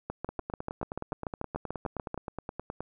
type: two click trains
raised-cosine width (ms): 1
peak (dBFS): -19 / -21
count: 15 / 25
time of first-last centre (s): 0.1-2.144 / 0.29-2.806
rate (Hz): 6.85 / 9.54
effects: none